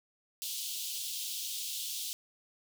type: high-pass noise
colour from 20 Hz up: pink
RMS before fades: -38 dBFS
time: 0.42-2.13 s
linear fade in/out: 0 ms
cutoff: 3000 Hz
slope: 48 dB/octave
effects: none